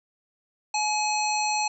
harmonic tone with a mistuned harmonic, 848 Hz, G#5, 36 cents sharp, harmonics 1 / 3 / 5 / 7 / 9, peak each -25 / -30 / -32 / -33 / -35 dBFS, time 0.74-1.68 s, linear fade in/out 5 ms, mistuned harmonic 9, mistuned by -35 cents, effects none

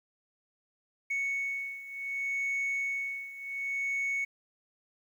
sine beating tone pair, 2217 / 2217.67 Hz, C#7 / C#7, 0 / 0 cents, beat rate 0.67 Hz, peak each -31 / -34 dBFS, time 1.1-4.25 s, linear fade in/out 10 ms, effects tanh soft clip ceiling -27 dBFS + 10-bit

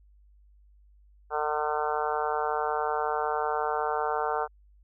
harmonic tone, 150.9 Hz, D3, 47 cents sharp, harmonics 3 / 4 / 5 / 6 / 7 / 8 / 9 / 10, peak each -32 / -36 / -31 / -33 / -37 / -36 / -35 / -40 dBFS, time 1.3-4.48 s, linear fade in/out 50 ms, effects added 50 Hz sine -55 dBFS peak until 4.83 s

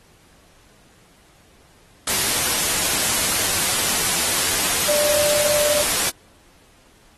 sine tone in noise, 593 Hz, D5, 17 cents sharp, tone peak -20 dBFS, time 4.88-5.82 s, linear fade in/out 5 ms, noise white, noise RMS -20 dBFS, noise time 2.07-6.1 s, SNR -3 dB, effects pink hiss -54 dBFS RMS until 7.17 s + AAC 32 kbps

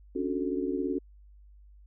sine chord, D major seventh, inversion third, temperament just, 275.3 / 293.7 / 367.1 / 440.5 Hz, C#4 / D4 / F#4 / A4, -12 / 0 / -14 / +2 cents, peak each -32 / -35 / -32 / -36 dBFS, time 0.15-0.99 s, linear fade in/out 10 ms, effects added 50 Hz sine -51 dBFS peak until 1.86 s

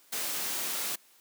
white noise, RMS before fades -33 dBFS, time 0.12-0.96 s, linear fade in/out 10 ms, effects white hiss -61 dBFS RMS until 1.2 s + high-pass 200 Hz 12 dB/octave

